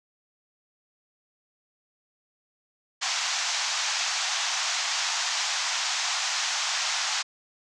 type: band-pass noise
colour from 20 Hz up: white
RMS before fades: -28 dBFS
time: 3.01-7.23 s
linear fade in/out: 20 ms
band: 700 to 6900 Hz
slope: 48 dB/octave
effects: none